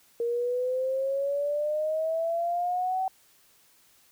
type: exponential sweep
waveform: sine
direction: up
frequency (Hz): 466.2 to 764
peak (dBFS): -25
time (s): 0.2-3.08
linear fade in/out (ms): 2
effects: white hiss -61 dBFS RMS until 4.11 s